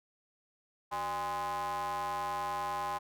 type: ring-modulated tone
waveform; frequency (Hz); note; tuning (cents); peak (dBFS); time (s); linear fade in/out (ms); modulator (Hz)
square; 110; A2; 0; -31; 0.91-2.99; 20; 925
effects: none